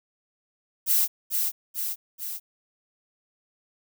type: noise with echo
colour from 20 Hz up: violet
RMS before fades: -21 dBFS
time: 0.86-1.08 s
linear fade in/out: 50 ms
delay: 440 ms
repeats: 3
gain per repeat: -4 dB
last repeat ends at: 2.4 s
effects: none